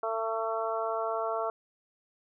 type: harmonic tone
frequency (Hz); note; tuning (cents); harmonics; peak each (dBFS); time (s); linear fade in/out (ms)
224; A3; +31; 2 / 3 / 4 / 5 / 6; -35 / -32 / -38 / -36 / -37; 0.03-1.5; 2
effects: none